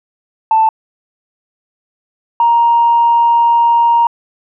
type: tone pair in turn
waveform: sine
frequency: 884 / 936.6 Hz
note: A5 / A#5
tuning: +8 / +8 cents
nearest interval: minor second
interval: 100 cents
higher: second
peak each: -6 dBFS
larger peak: neither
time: 0.51-0.69 / 2.4-4.07 s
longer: second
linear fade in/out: 2 ms
effects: tanh soft clip ceiling -2 dBFS